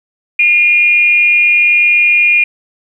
sine tone with frequency modulation, 2427 Hz, D#7, 44 cents flat, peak -6 dBFS, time 0.39-2.44 s, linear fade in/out 5 ms, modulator 316 Hz, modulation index 0.34, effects 8-bit

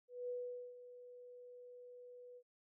sine tone with ADSR envelope, 492.2 Hz, B4, 6 cents flat, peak -39 dBFS, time 0.08-2.43 s, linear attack 210 ms, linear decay 450 ms, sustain -14 dB, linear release 61 ms, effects none

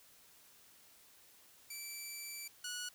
10% pulse tone pair in turn, 2325 / 1464.7 Hz, D7 / F#6, -18 / -18 cents, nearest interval minor sixth, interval 800 cents, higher first, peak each -35 / -32 dBFS, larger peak second, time 1.7-2.48 / 2.64-2.89 s, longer first, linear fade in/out 5 ms, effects white hiss -63 dBFS RMS until 2.94 s

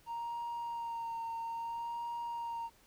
triangle tone with vibrato, 929 Hz, A#5, 6 cents flat, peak -34 dBFS, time 0.06-2.7 s, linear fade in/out 50 ms, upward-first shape sine, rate 0.6 Hz, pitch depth 23 cents each way, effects tanh soft clip ceiling -32 dBFS + pink hiss -65 dBFS RMS until 2.86 s

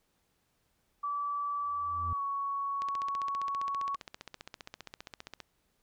sine tone with pitch glide, 1155 to 1115 Hz, D6 to C#6, -29 to +10 cents, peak -31 dBFS, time 1.03-3.96 s, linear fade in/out 10 ms, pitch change -61 cents, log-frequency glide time 2.07-2.21 s
triangle tone with exponential growth, 85.7 Hz, F2, 32 cents flat, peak -30 dBFS, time 1.57-2.13 s, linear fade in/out 0 ms, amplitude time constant 120 ms
click train, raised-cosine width 0.2 ms, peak -25 dBFS, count 40, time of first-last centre 2.82-5.403 s, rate 15.1 Hz
effects pink hiss -75 dBFS RMS until 5.82 s

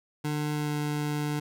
25% pulse tone with pitch glide, 149.7 to 148.49 Hz, D3 to D3, +33 to +19 cents, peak -24 dBFS, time 0.24-1.4 s, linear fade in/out 10 ms, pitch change -14 cents, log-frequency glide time 0.52-0.74 s, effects none

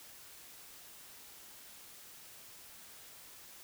silence, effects white hiss -54 dBFS RMS until 3.63 s

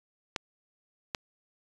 clicks, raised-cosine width 0.2 ms, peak -13 dBFS, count 2, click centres 0.362 / 1.148 s, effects resampled to 22050 Hz

